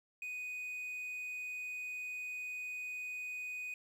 triangle tone with quantisation, 2489 Hz, D#7, in tune, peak -38 dBFS, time 0.22-3.74 s, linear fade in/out 2 ms, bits 11, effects none

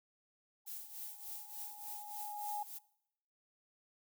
sine tone with exponential growth, 830.6 Hz, G#5, in tune, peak -36 dBFS, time 0.65-2.63 s, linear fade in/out 5 ms, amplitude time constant 430 ms
violet noise with tremolo, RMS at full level -44 dBFS, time 0.66-2.79 s, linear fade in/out 20 ms, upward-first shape triangle, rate 3.4 Hz, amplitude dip 75%
effects noise-tail reverb RT60 0.8 s tail -22 dB re dry

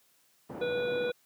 pink band-pass noise, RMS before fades -41 dBFS, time 0.49-1.11 s, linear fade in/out 10 ms, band 170 to 680 Hz, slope 12 dB/octave
harmonic tone, 489 Hz, B4, 17 cents flat, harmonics 1 / 3 / 5 / 7 / 8, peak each -29 / -39 / -43 / -46 / -47 dBFS, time 0.61-1.12 s, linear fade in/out 10 ms
effects white hiss -67 dBFS RMS until 1.25 s + high-pass 100 Hz 12 dB/octave

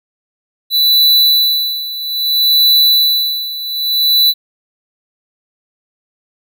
square tone with tremolo, 3974 Hz, B7, 10 cents sharp, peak -7 dBFS, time 0.7-4.34 s, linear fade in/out 50 ms, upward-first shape sine, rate 0.61 Hz, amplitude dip 80%, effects none

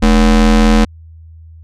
square ring-modulated tone, 129.9 Hz, C3, 12 cents flat, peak -4 dBFS, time 0.02-0.85 s, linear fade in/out 10 ms, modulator 87.8 Hz, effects added 81 Hz sine -34 dBFS peak until 1.63 s + low-pass 7000 Hz 12 dB/octave

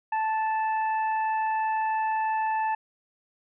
harmonic tone, 877 Hz, A5, 6 cents flat, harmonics 1 / 2 / 3, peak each -24 / -35 / -41 dBFS, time 0.12-2.75 s, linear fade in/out 5 ms, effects none

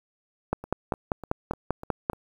two click trains, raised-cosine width 1 ms, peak -10 / -24 dBFS, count 9 / 6, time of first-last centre 0.53-2.099 / 0.64-2.133 s, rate 5.1 / 3.35 Hz, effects 8-bit

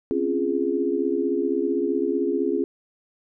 sine chord, Db major seventh, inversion third, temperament equal with one note detuned, 261.6 / 277.2 / 345.2 / 415.3 Hz, C4 / Db4 / F4 / Ab4, 0 / 0 / -20 / 0 cents, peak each -29 / -27 / -25 / -25 dBFS, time 0.11-2.64 s, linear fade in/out 0 ms, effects none

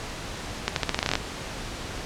accelerating click train, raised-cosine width 0.2 ms, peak -5 dBFS, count 12, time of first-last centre 0.68-1.154 s, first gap 82 ms, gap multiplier 0.86, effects pink hiss -35 dBFS RMS until 2.05 s + low-pass 7000 Hz 12 dB/octave

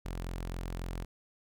sawtooth tone, 43.65 Hz, F1, in tune, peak -32 dBFS, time 0.05-1.05 s, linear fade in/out 10 ms, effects none

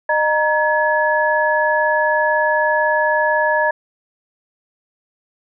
sine tone cluster, 612 / 938 / 1700 Hz, D#5 / A#5 / G#6, -29 / +11 / +40 cents, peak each -18 dBFS, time 0.09-3.71 s, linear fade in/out 5 ms, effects none

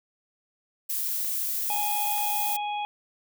violet noise, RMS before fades -29 dBFS, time 0.89-2.57 s, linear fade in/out 10 ms
clicks, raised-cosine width 0.3 ms, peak -27 dBFS, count 2, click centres 1.247 / 2.182 s
harmonic tone, 830.6 Hz, G#5, in tune, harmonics 1 / 3 / 4, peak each -28 / -38 / -40 dBFS, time 1.7-2.85 s, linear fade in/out 0 ms
effects none

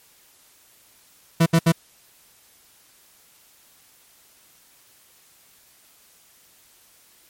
40% pulse tone bursts, 165.2 Hz, E3, 4 cents sharp, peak -12 dBFS, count 3, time 1.4-1.722 s, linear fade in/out 10 ms, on 62 ms, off 68 ms, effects white hiss -55 dBFS RMS until 7.29 s + MP3 64 kbps

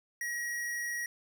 square tone, 1903 Hz, A#6, 35 cents sharp, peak -34 dBFS, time 0.21-1.06 s, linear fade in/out 2 ms, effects none

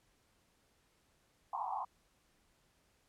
pink band-pass noise, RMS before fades -39 dBFS, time 1.53-1.85 s, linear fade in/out 5 ms, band 740 to 1100 Hz, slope 96 dB/octave, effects pink hiss -73 dBFS RMS until 3.08 s + low-pass 12000 Hz 12 dB/octave

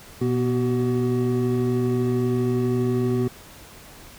triangle tone cluster, 121.5 / 245.3 / 377 Hz, B2 / B3 / F#4, -28 / -12 / +32 cents, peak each -22 dBFS, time 0.21-3.28 s, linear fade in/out 5 ms, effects pink hiss -45 dBFS RMS until 4.18 s

